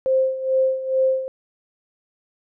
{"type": "tone with tremolo", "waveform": "sine", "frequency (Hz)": 525, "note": "C5", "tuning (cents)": 6, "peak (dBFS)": -14, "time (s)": [0.06, 1.28], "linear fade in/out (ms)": 0, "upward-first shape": "sine", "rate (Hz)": 2.3, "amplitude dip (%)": 75, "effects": []}